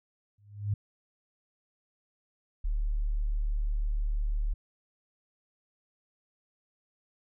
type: tone with exponential growth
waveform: sine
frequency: 102.7 Hz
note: G#2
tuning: 19 cents flat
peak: -23 dBFS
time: 0.38-0.74 s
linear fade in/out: 5 ms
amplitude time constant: 77 ms
type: tone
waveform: sine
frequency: 36.97 Hz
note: D1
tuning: 12 cents sharp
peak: -26 dBFS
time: 2.64-4.54 s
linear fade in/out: 10 ms
effects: none